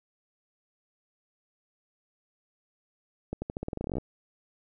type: accelerating click train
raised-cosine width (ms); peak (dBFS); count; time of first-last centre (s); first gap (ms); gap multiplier
2; -19; 17; 3.33-3.983; 90; 0.88
effects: none